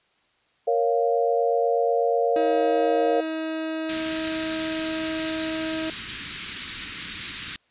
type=chord; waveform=sine; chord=Bb minor; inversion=none; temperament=equal; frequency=466.2 / 554.4 / 698.5 Hz; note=Bb4 / Db5 / F5; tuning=0 / 0 / 0 cents; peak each=-22 / -25 / -24 dBFS; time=0.67-3.21 s; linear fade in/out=10 ms
type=tone; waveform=30% pulse; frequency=318.6 Hz; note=D#4; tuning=41 cents sharp; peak=-24 dBFS; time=2.36-5.9 s; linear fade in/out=2 ms
type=band-stop noise; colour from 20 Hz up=white; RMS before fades=-28 dBFS; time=3.89-7.56 s; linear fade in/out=0 ms; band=320 to 1400 Hz; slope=24 dB/octave
effects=white hiss -65 dBFS RMS until 7.7 s + resampled to 8000 Hz